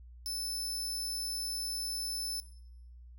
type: tone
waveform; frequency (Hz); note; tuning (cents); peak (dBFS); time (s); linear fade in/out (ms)
sawtooth; 5270; E8; -1; -32; 0.26-2.4; 0
effects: noise-tail reverb RT60 0.9 s tail -20 dB re dry + added 60 Hz sine -49 dBFS peak until 3.18 s